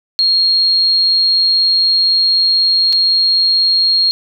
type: tone with dropouts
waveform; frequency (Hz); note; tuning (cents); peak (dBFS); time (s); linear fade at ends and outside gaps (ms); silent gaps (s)
sine; 4259; C8; +30; -9; 0.19-4.11; 0; 2.926-2.93
effects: none